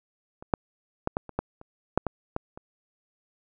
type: clicks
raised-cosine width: 1 ms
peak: -28 / -7 / -11 / -12 / -26 / -12 / -30 / -6 / -13 / -14 / -27 dBFS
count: 11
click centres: 0.425 / 0.538 / 1.074 / 1.169 / 1.293 / 1.39 / 1.614 / 1.976 / 2.067 / 2.364 / 2.575 s
effects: none